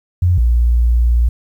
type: tone pair in turn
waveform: sine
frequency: 88.5 / 59.07 Hz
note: F2 / A#1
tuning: +23 / +24 cents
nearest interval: perfect fifth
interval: 699 cents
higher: first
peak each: -9 dBFS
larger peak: neither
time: 0.22-0.38 / 0.38-1.29 s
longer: second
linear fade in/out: 5 ms
effects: 8-bit